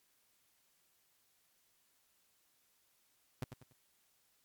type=tone with echo; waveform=sawtooth; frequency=127.3 Hz; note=C3; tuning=47 cents flat; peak=-32 dBFS; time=3.42-3.44 s; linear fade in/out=2 ms; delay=96 ms; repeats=3; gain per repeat=-9 dB; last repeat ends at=3.728 s; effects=white hiss -74 dBFS RMS until 4.44 s + MP3 96 kbps